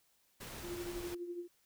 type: noise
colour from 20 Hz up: pink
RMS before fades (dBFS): -47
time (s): 0.4-1.15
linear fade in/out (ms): 10
type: tone with tremolo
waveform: sine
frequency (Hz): 349.2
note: F4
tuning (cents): 0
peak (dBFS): -37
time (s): 0.62-1.48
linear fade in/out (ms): 50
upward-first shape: triangle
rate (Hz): 12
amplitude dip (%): 65
effects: white hiss -73 dBFS RMS until 1.65 s